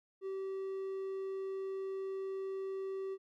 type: tone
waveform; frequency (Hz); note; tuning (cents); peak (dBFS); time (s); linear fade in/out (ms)
triangle; 385.4; G4; -29; -35; 0.21-3.18; 50
effects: none